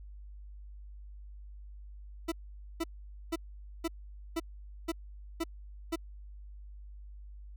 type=tone bursts; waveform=40% pulse; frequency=330.6 Hz; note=E4; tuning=5 cents sharp; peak=-29 dBFS; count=8; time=2.28-5.96 s; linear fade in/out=10 ms; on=40 ms; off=480 ms; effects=added 50 Hz sine -45 dBFS peak until 7.56 s